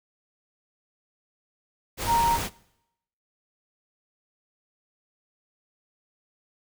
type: tone in noise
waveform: sine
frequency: 932.3 Hz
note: A#5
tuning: in tune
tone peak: -19 dBFS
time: 2.06-2.39 s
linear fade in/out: 50 ms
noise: pink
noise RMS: -30 dBFS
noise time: 1.97-2.5 s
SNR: +8 dB
effects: noise-tail reverb RT60 0.8 s tail -21 dB re dry